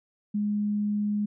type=tone; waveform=sine; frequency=207.7 Hz; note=G#3; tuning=in tune; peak=-24 dBFS; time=0.34-1.26 s; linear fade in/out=10 ms; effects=none